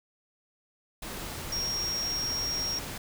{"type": "tone in noise", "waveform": "sine", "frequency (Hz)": 5588, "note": "F8", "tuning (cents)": 0, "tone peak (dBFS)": -29, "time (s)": [1.52, 2.79], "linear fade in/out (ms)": 5, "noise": "pink", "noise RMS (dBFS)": -38, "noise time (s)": [1.02, 2.98], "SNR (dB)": 6, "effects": []}